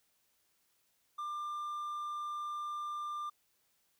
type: tone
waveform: triangle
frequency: 1193 Hz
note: D6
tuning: 27 cents sharp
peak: -35 dBFS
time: 1.18-3.3 s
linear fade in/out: 10 ms
effects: white hiss -75 dBFS RMS until 3.99 s